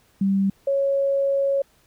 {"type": "tone pair in turn", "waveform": "sine", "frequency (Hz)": [195.3, 552.4], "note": ["G3", "C#5"], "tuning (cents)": [-6, -6], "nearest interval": "octave + tritone", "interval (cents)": 1800, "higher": "second", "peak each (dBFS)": [-17, -18], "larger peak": "first", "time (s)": [[0.21, 0.5], [0.67, 1.62]], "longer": "second", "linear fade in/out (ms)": 5, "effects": ["pink hiss -60 dBFS RMS until 1.86 s"]}